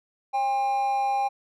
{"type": "tone with amplitude modulation", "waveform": "triangle", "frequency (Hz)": 803, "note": "G5", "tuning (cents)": 41, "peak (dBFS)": -18, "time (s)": [0.33, 1.29], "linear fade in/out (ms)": 20, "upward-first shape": "sine", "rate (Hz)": 255, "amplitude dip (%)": 45, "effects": []}